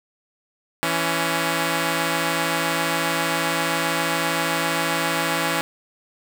5% pulse tone pair together, 166.49 / 280 Hz, E3 / C#4, +18 / +18 cents, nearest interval major sixth, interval 900 cents, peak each -12 dBFS, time 0.83-5.61 s, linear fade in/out 0 ms, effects none

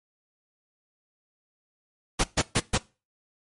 pink noise bursts, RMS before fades -22 dBFS, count 4, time 2.19-2.78 s, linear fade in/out 10 ms, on 50 ms, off 130 ms, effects noise-tail reverb RT60 0.3 s tail -21 dB re dry + MP3 48 kbps

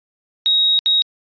sine tone bursts at uneven times, 3786 Hz, A#7, 26 cents sharp, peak -12 dBFS, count 2, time 0.46-0.79 / 0.86-1.02 s, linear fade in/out 0 ms, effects resampled to 11025 Hz

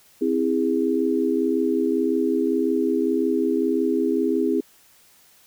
sine chord, C augmented, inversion none, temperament just, 261.6 / 327 / 408.8 Hz, C4 / E4 / G#4, 0 / -14 / -27 cents, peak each -23 dBFS, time 0.21-4.61 s, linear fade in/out 10 ms, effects white hiss -55 dBFS RMS until 5.46 s

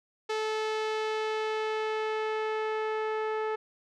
sawtooth tone with low-pass filter sweep, 434.8 Hz, A4, 21 cents flat, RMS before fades -31 dBFS, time 0.29-3.56 s, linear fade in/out 10 ms, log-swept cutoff 4800 to 1700 Hz, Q 0.94, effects none

